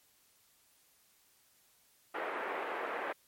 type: band-pass noise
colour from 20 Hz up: pink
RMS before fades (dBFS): -38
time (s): 2.14-3.13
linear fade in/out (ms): 10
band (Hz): 390 to 2100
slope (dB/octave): 24
effects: white hiss -68 dBFS RMS until 3.27 s + MP3 64 kbps